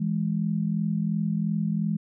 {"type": "tone pair together", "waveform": "sine", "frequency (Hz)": [164.85, 207.7], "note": ["E3", "G#3"], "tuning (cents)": [0, 0], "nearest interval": "major third", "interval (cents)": 400, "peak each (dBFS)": -26, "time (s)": [0, 1.97], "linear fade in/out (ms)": 10, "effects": []}